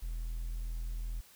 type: tone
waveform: triangle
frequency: 41.2 Hz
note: E1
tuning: in tune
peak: -32 dBFS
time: 0.02-1.21 s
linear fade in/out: 10 ms
effects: tanh soft clip ceiling -28 dBFS + white hiss -59 dBFS RMS until 1.35 s